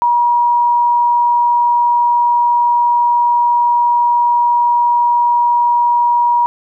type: tone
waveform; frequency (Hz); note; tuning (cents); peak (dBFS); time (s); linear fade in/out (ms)
sine; 957; A#5; +45; -9; 0.02-6.46; 0
effects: none